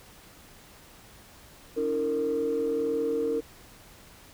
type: tone cluster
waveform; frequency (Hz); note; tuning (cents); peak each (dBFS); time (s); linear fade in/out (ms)
sine; 283.8 / 325.3 / 458.6; C#4 / E4 / A#4; +41 / -23 / -28; -32 / -33 / -25; 1.76-3.41; 20
effects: tanh soft clip ceiling -19 dBFS + pink hiss -52 dBFS RMS until 4.33 s